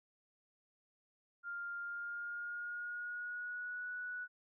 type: tone with pitch glide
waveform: sine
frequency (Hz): 1400 to 1473.9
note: F6 to F#6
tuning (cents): +4 to -7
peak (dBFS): -40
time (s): 1.43-4.28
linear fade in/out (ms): 50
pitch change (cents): +89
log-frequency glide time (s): 1.8-3.9
effects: none